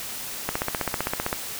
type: click train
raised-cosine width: 0.5 ms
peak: -9 dBFS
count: 14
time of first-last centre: 0.49-1.329 s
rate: 15.5 Hz
effects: white hiss -34 dBFS RMS until 1.59 s